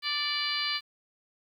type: harmonic tone with a mistuned harmonic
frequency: 587.3 Hz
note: D5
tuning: in tune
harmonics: 2 / 3 / 4 / 5 / 6 / 7 / 8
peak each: -38 / -37 / -35 / -35 / -38 / -34 / -34 dBFS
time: 0.02-0.81 s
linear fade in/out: 50 ms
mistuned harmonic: 4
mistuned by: -19 cents
effects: 10-bit